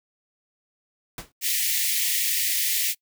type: noise with exponential decay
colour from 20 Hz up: pink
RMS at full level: -31 dBFS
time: 1.18-1.32 s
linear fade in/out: 2 ms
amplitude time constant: 30 ms
type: high-pass noise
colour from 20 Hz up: white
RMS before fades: -24 dBFS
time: 1.41-2.95 s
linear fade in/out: 50 ms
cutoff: 1800 Hz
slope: 96 dB/octave
effects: noise-tail reverb RT60 0.1 s tail -24 dB re dry